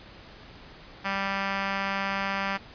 5% pulse tone with notch filter, 196 Hz, G3, in tune, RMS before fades -29 dBFS, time 1.04-2.58 s, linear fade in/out 20 ms, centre 420 Hz, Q 1.4, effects pink hiss -48 dBFS RMS until 2.74 s + resampled to 11025 Hz

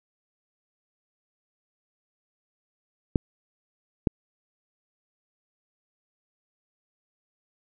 clicks, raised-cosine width 3 ms, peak -7 dBFS, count 2, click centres 3.158 / 4.072 s, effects none

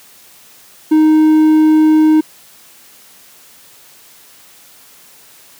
triangle tone, 311.1 Hz, D#4, in tune, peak -4 dBFS, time 0.91-2.21 s, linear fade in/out 10 ms, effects white hiss -43 dBFS RMS until 5.59 s + high-pass 100 Hz 12 dB/octave

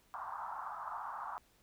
pink band-pass noise, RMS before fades -43 dBFS, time 0.14-1.38 s, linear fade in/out 0 ms, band 800 to 1300 Hz, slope 48 dB/octave, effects pink hiss -69 dBFS RMS until 1.62 s

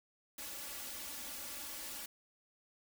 white noise with comb filter, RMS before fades -45 dBFS, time 0.38-2.06 s, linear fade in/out 5 ms, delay 3.5 ms, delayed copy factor +0.95, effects none

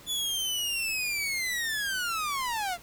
sawtooth linear sweep, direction down, 3477 to 670 Hz, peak -25 dBFS, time 0.06-2.78 s, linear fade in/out 50 ms, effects pink hiss -51 dBFS RMS until 2.82 s

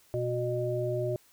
harmonic tone, 122.2 Hz, B2, 18 cents flat, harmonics 1 / 3 / 5, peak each -32 / -32 / -32 dBFS, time 0.14-1.16 s, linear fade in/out 0 ms, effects white hiss -62 dBFS RMS until 1.32 s

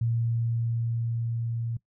sine tone with level ramp, 116.1 Hz, A#2, 7 cents flat, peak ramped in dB -23 to -28 dBFS, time 0.01-1.77 s, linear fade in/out 5 ms, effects noise-tail reverb RT60 0.1 s tail -20 dB re dry

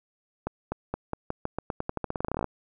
accelerating click train, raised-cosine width 1 ms, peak -15 dBFS, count 24, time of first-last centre 0.47-2.443 s, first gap 250 ms, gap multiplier 0.88, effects none

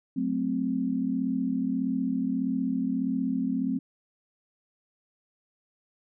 sine chord, F# diminished, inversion none, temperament equal, 185 / 220 / 261.6 Hz, F#3 / A3 / C4, 0 / 0 / 0 cents, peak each -32 / -31 / -27 dBFS, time 0.16-3.79 s, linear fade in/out 10 ms, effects none

